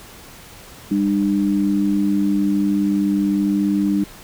sine tone pair together, 199.6 / 300 Hz, G3 / D4, +32 / +37 cents, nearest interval perfect fifth, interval 705 cents, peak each -18 dBFS, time 0.91-4.04 s, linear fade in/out 5 ms, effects pink hiss -41 dBFS RMS until 4.23 s

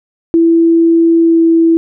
sine tone with pitch glide, 332.2 to 329.9 Hz, E4 to E4, +13 to +1 cents, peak -5 dBFS, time 0.34-1.77 s, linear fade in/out 0 ms, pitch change -12 cents, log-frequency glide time 1.2-1.41 s, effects none

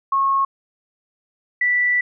sine tone pair in turn, 1091 / 1967.7 Hz, C#6 / B6, -28 / -7 cents, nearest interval minor seventh, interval 1021 cents, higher second, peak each -15 dBFS, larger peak neither, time 0.12-0.45 / 1.61-2.01 s, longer second, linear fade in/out 5 ms, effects none

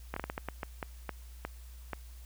slowing click train, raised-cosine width 0.5 ms, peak -20 dBFS, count 12, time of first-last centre 0.14-1.933 s, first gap 24 ms, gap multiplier 1.35, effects added 60 Hz sine -46 dBFS peak until 2.25 s + white hiss -60 dBFS RMS until 2.25 s

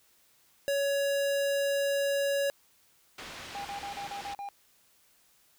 square tone, 560 Hz, C#5, 18 cents sharp, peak -27 dBFS, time 0.68-2.5 s, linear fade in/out 0 ms
white low-pass noise, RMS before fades -44 dBFS, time 3.18-4.34 s, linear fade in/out 5 ms, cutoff 3600 Hz, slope 12 dB/octave
triangle tone bursts, 804 Hz, G5, 44 cents sharp, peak -34 dBFS, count 7, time 3.55-4.488 s, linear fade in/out 0 ms, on 98 ms, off 42 ms
effects white hiss -65 dBFS RMS until 5.58 s

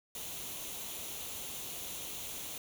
white noise with comb filter, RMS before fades -42 dBFS, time 0.15-2.58 s, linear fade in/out 2 ms, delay 0.3 ms, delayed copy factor +0.55, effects none

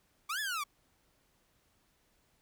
sawtooth linear two-way sweep, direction up then down, 1108.7 to 1760 to 1108.7 Hz, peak -30 dBFS, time 0.29-0.64 s, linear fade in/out 10 ms, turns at 0.4 s, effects pink hiss -72 dBFS RMS until 2.41 s

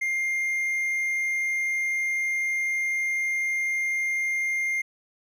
triangle tone, 2112 Hz, C7, 16 cents sharp, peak -22 dBFS, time 0.01-4.82 s, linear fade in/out 10 ms, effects none

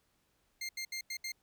20% pulse tone bursts at uneven times, 2109 Hz, C7, 13 cents sharp, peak -32 dBFS, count 5, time 0.61-0.69 / 0.77-0.85 / 0.92-1.01 / 1.1-1.17 / 1.24-1.32 s, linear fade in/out 5 ms, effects pink hiss -75 dBFS RMS until 1.42 s

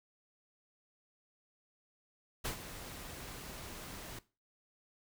pink noise with ADSR envelope, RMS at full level -36 dBFS, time 2.44-4.19 s, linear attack 16 ms, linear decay 100 ms, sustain -11 dB, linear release 5 ms, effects noise-tail reverb RT60 0.3 s tail -18 dB re dry

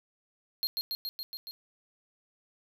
square tone with echo, 4229 Hz, C8, 18 cents sharp, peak -28 dBFS, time 0.63-0.67 s, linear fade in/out 0 ms, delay 140 ms, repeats 6, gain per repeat -2 dB, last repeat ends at 1.51 s, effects none

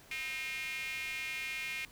square tone with high-pass filter, 142.7 Hz, D3, 49 cents flat, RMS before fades -39 dBFS, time 0.11-1.85 s, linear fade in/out 2 ms, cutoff 2300 Hz, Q 7.7, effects pink hiss -58 dBFS RMS until 1.91 s

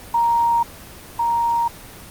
sine tone pair in turn, 935 / 935 Hz, A#5 / A#5, +5 / +5 cents, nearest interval unison, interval 0 cents, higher neither, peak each -14 / -16 dBFS, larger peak first, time 0.14-0.63 / 1.19-1.68 s, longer neither, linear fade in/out 5 ms, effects pink hiss -39 dBFS RMS until 2.1 s + Opus 24 kbps

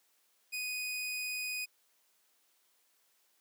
sawtooth tone, 2489 Hz, D#7, in tune, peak -32 dBFS, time 0.52-1.66 s, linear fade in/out 20 ms, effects white hiss -72 dBFS RMS until 3.4 s + high-pass 300 Hz 12 dB/octave

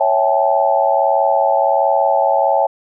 sine chord, A dominant seventh, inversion first, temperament equal with one note detuned, 554.4 / 659.3 / 784 / 865.4 Hz, C#5 / E5 / G5 / A5, 0 / 0 / 0 / -29 cents, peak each -17 dBFS, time 0-2.67 s, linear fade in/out 10 ms, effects none

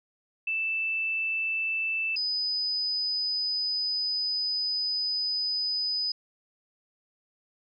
sine tone pair in turn, 2646 / 4995 Hz, E7 / D#8, +6 / +6 cents, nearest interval major seventh, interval 1100 cents, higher second, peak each -26 dBFS, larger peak neither, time 0.47-2.16 / 2.16-6.12 s, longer second, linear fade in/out 5 ms, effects none

